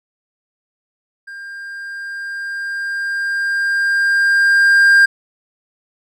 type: tone with level ramp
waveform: triangle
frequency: 1600 Hz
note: G6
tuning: 35 cents sharp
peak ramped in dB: -28 to -4 dBFS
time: 1.27-5.06 s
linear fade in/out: 10 ms
effects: none